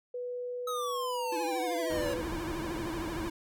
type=tone with pitch glide; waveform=sine; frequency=492.3 to 498 Hz; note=B4 to B4; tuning=-6 to +14 cents; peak=-34 dBFS; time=0.14-2.22 s; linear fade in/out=5 ms; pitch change=+20 cents; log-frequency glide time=1.02-1.09 s
type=exponential sweep; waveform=square; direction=down; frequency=1288 to 554.4 Hz; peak=-34 dBFS; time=0.67-2.14 s; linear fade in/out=5 ms
type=tone with vibrato; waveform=square; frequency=329.6 Hz; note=E4; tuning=in tune; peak=-36 dBFS; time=1.32-3.3 s; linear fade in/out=5 ms; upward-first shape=triangle; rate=13 Hz; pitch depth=130 cents each way
type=low-pass noise; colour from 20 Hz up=pink; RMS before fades=-39 dBFS; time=1.9-3.29 s; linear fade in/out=5 ms; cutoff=1600 Hz; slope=12 dB/octave
effects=none